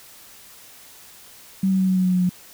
sine tone with pitch steps, 191.5 / 189.85 / 188.21 / 186.59 / 184.98 / 183.38 / 181.8 / 180.23 Hz, G3 / F#3 / F#3 / F#3 / F#3 / F#3 / F#3 / F#3, -40 / +45 / +30 / +15 / 0 / -15 / -30 / -45 cents, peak -16 dBFS, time 1.63-2.294 s, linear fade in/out 5 ms, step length 83 ms, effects white hiss -46 dBFS RMS until 2.53 s

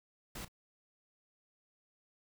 pink noise with echo, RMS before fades -44 dBFS, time 0.35-0.45 s, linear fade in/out 5 ms, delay 33 ms, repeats 1, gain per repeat -15 dB, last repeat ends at 0.483 s, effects none

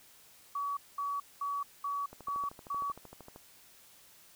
sine tone bursts, 1135 Hz, C#6, 41 cents sharp, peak -32 dBFS, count 6, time 0.55-2.92 s, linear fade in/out 5 ms, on 220 ms, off 210 ms
click train, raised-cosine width 1 ms, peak -34 dBFS, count 17, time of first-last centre 2.13-3.361 s, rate 13 Hz
effects white hiss -59 dBFS RMS until 4.35 s

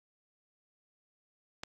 click, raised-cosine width 0.2 ms, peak -21 dBFS, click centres 1.635 s, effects AAC 64 kbps

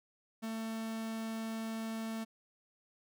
45% pulse tone, 223.4 Hz, A3, 27 cents sharp, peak -37 dBFS, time 0.42-2.25 s, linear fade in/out 20 ms, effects none

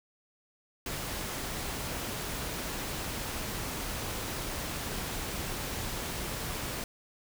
pink noise, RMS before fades -36 dBFS, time 0.86-6.84 s, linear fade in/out 2 ms, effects none

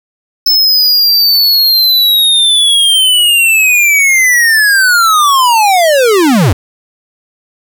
square linear sweep, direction down, 5274 to 74.8 Hz, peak -6 dBFS, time 0.46-6.53 s, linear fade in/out 5 ms, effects none

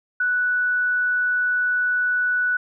sine tone, 1480 Hz, F#6, in tune, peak -18 dBFS, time 0.2-2.57 s, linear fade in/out 5 ms, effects none

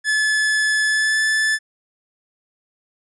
45% pulse tone with pitch glide, 1724 to 1744 Hz, A6 to A6, -36 to -16 cents, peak -16 dBFS, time 0.04-1.59 s, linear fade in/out 50 ms, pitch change +20 cents, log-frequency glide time 0.86-1.2 s, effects resampled to 24000 Hz

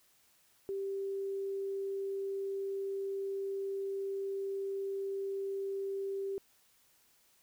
sine tone, 392 Hz, G4, in tune, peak -34 dBFS, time 0.69-6.38 s, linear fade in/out 0 ms, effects white hiss -68 dBFS RMS until 7.42 s

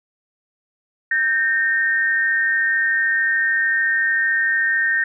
sine tone pair together, 1569 / 1835.5 Hz, G6 / A#6, +1 / -27 cents, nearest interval minor third, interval 272 cents, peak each -21 / -17 dBFS, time 1.11-5.04 s, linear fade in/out 5 ms, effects none

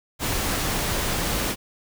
pink noise, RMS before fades -25 dBFS, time 0.19-1.56 s, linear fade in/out 50 ms, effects none

